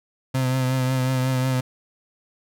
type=tone with vibrato; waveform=35% pulse; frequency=129.5 Hz; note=C3; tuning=17 cents flat; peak=-18 dBFS; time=0.34-1.61 s; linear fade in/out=10 ms; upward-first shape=triangle; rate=5.5 Hz; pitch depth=36 cents each way; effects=none